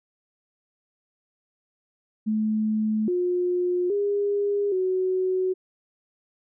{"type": "tone with pitch steps", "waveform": "sine", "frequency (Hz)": [216.2, 357.6, 406.3, 372.2], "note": ["A3", "F4", "G#4", "F#4"], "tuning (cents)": [-30, 41, -38, 10], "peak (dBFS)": -21, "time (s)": [2.26, 5.54], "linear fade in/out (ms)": 20, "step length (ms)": 820, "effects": []}